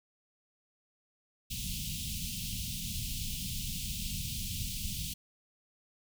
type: band-stop noise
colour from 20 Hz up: pink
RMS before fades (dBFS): -37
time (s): 1.5-5.14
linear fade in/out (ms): 10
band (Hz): 220 to 2700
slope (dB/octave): 48
effects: none